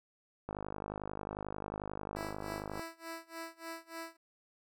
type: click train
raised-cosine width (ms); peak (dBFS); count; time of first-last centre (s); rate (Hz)
1; -25; 119; 0.49-2.795; 51.2
type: tone with tremolo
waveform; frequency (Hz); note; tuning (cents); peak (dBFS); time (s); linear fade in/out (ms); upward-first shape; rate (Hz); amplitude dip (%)
10% pulse; 329.6; E4; 0; -32; 2.16-4.17; 10; sine; 3.4; 95
effects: none